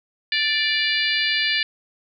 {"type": "harmonic tone with a mistuned harmonic", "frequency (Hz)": 587.3, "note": "D5", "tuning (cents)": 0, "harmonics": [3, 4, 5, 6, 7, 8], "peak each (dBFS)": [-24, -25, -26, -27, -27, -28], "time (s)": [0.32, 1.63], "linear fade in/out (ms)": 2, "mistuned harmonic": 5, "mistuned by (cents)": -20, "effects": []}